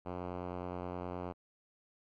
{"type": "tone with low-pass filter", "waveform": "5% pulse", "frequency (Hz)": 89.6, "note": "F2", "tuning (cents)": 45, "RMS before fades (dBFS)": -41, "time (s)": [0.05, 1.33], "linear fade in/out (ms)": 20, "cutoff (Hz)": 1300, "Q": 0.57, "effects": ["Opus 48 kbps"]}